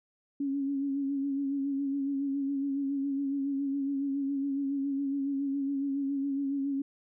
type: tone with vibrato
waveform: sine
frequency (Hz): 277.2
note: C#4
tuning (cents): 0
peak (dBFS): -28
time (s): 0.4-6.82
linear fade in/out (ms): 5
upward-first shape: sine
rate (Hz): 7.2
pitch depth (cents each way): 38
effects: none